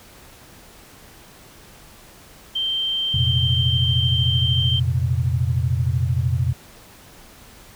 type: tone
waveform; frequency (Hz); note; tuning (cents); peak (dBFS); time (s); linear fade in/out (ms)
sine; 3137; G7; +1; -20; 2.55-4.8; 10
type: chord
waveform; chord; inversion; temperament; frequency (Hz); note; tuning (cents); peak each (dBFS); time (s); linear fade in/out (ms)
sine; F suspended fourth; none; equal with one note detuned; 87.31 / 117.69 / 130.81; F2 / Bb2 / C3; 0 / +17 / 0; -22; 3.14-6.53; 5
effects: pink hiss -46 dBFS RMS until 7.75 s